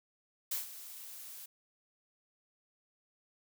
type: noise with ADSR envelope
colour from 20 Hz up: blue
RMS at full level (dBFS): -34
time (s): 0.51-1.46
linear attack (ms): 8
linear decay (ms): 140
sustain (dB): -14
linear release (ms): 7
effects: none